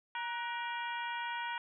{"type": "harmonic tone with a mistuned harmonic", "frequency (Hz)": 472.3, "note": "A#4", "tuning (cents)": 23, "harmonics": [2, 3, 4, 5, 6, 7], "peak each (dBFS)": [-38, -42, -44, -46, -48, -49], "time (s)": [0.15, 1.58], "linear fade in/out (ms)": 2, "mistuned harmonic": 3, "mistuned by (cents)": 75, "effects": []}